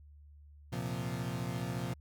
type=chord; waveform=35% pulse; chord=Bb suspended second; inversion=none; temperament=equal; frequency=116.54 / 130.81 / 174.61 Hz; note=Bb2 / C3 / F3; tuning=0 / 0 / 0 cents; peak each=-38 / -37 / -38 dBFS; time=0.72-1.94 s; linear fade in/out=10 ms; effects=added 73 Hz sine -53 dBFS peak until 2 s